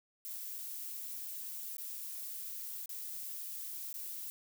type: noise with dropouts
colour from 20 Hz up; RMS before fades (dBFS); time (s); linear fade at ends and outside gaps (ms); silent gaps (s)
violet; -43; 0.25-4.3; 0; 0.583-0.587 / 1.768-1.782 / 2.858-2.893 / 3.928-3.941
effects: none